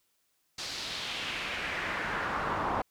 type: noise with band-pass filter sweep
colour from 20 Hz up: brown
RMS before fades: -34 dBFS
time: 0.58-2.82 s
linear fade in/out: 5 ms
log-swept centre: 5000 to 920 Hz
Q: 2
effects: white hiss -74 dBFS RMS until 2.9 s